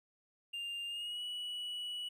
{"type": "tone with pitch glide", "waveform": "triangle", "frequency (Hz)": [2800, 2939], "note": ["F7", "F#7"], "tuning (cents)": [4, -12], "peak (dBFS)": -37, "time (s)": [0.53, 2.09], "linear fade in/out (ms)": 10, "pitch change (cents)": 84, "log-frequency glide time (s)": [0.87, 1.23], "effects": []}